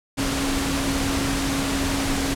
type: tone in noise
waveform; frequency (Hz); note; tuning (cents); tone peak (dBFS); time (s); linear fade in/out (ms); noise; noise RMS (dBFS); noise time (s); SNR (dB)
sine; 273.9; C#4; -21; -25; 0.17-2.35; 20; pink; -25; 0.17-2.35; -3
effects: low-pass 10000 Hz 12 dB/octave